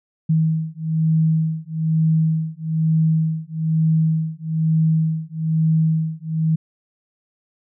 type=beating tone pair; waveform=sine; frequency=159.1 / 160.2 Hz; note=D#3 / E3; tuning=+39 / -49 cents; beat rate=1.1 Hz; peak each=-19 dBFS; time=0.29-6.56 s; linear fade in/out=10 ms; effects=none